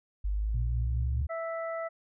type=exponential sweep; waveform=sine; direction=up; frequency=48.73 to 72.9 Hz; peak=-27 dBFS; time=0.24-1.27 s; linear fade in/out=10 ms
type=tone with tremolo; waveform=sine; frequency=116.54 Hz; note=A#2; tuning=in tune; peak=-31 dBFS; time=0.54-1.22 s; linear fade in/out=5 ms; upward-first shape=sine; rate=4.9 Hz; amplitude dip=40%
type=harmonic tone; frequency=659.3 Hz; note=E5; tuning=in tune; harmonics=1 / 2 / 3; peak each=-33 / -39 / -43 dBFS; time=1.29-1.89 s; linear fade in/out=20 ms
effects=none

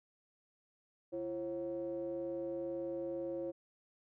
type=ring-modulated tone; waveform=triangle; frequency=100 Hz; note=G2; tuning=35 cents sharp; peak=-32 dBFS; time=1.12-3.52 s; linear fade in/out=20 ms; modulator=439 Hz; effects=none

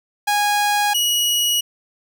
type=tone pair in turn; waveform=sawtooth; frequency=825 / 2910 Hz; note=G#5 / F#7; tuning=-12 / -29 cents; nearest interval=octave + minor seventh; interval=2183 cents; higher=second; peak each=-12 / -13 dBFS; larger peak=first; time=0.27-0.94 / 0.94-1.61 s; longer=neither; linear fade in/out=10 ms; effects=none

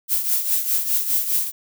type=noise with tremolo; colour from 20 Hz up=violet; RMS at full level=-18 dBFS; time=0.08-1.52 s; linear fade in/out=50 ms; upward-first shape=triangle; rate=4.9 Hz; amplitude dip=70%; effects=none

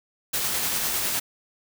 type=noise with tremolo; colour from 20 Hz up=white; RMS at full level=-25 dBFS; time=0.33-1.2 s; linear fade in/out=10 ms; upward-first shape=sine; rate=9.9 Hz; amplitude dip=25%; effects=none

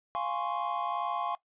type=chord; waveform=triangle; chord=Db major seventh; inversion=first; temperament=equal; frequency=698.5 / 830.6 / 1046.5 / 1108.7 Hz; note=F5 / Ab5 / C6 / Db6; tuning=0 / 0 / 0 / 0 cents; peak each=-34 dBFS; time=0.15-1.35 s; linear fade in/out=0 ms; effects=noise-tail reverb RT60 0.1 s tail -18 dB re dry + resampled to 8000 Hz

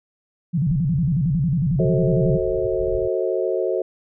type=tone with vibrato; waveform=sine; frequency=152.8 Hz; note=D#3; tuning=31 cents flat; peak=-17 dBFS; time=0.53-2.38 s; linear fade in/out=20 ms; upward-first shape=square; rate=11 Hz; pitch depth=210 cents each way
type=low-pass noise; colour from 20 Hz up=pink; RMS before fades=-32 dBFS; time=0.66-3.08 s; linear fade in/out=10 ms; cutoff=160 Hz; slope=96 dB/octave
type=chord; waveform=sine; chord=F# diminished seventh; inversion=none; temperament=just; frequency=370 / 444 / 532.8 / 639.4 Hz; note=F#4 / A4 / C5 / Eb5; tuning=0 / +16 / +31 / +47 cents; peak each=-23 / -25 / -25 / -27 dBFS; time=1.79-3.82 s; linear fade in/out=5 ms
effects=none

